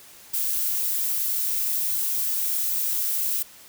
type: noise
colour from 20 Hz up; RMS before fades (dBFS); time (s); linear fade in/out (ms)
violet; -25; 0.33-3.43; 10
effects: white hiss -48 dBFS RMS until 3.68 s